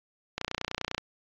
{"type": "click train", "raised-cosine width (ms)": 0.2, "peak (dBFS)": -13, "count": 19, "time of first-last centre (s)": [0.38, 0.98], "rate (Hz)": 30, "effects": ["low-pass 5000 Hz 12 dB/octave", "AAC 48 kbps"]}